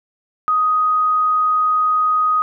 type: tone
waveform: sine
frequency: 1250 Hz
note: D#6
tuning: 8 cents sharp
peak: -13 dBFS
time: 0.48-2.42 s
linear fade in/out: 0 ms
effects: none